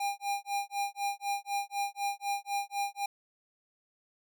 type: tone with tremolo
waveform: square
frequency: 804 Hz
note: G5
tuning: 44 cents sharp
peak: -29 dBFS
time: 0-3.06 s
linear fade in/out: 5 ms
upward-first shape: sine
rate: 4 Hz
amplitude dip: 100%
effects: none